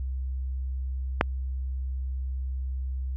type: click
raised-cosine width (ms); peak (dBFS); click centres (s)
0.5; -4; 1.211
effects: added 65 Hz sine -28 dBFS peak until 3.16 s + AAC 48 kbps